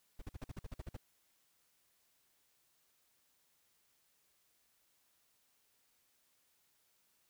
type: noise bursts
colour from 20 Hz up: brown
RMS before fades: -44 dBFS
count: 11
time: 0.19-0.967 s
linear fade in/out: 5 ms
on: 27 ms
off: 48 ms
effects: white hiss -75 dBFS RMS until 7.29 s